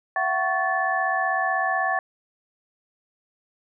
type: tone cluster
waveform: sine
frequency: 675 / 751 / 1112 / 1746 Hz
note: E5 / F#5 / C#6 / A6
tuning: +41 / +26 / +5 / -14 cents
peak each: -29 / -25 / -28 / -25 dBFS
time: 0.16-1.99 s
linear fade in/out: 2 ms
effects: none